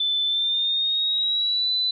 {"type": "tone with pitch glide", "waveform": "sine", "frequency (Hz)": [3520, 3997], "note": ["A7", "B7"], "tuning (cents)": [0, 20], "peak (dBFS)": -20, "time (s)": [0, 1.91], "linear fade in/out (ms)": 5, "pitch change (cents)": 220, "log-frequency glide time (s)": [0.26, 1.72], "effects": []}